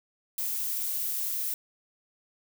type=noise; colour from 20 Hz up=violet; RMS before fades=-31 dBFS; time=0.38-1.54 s; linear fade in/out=2 ms; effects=none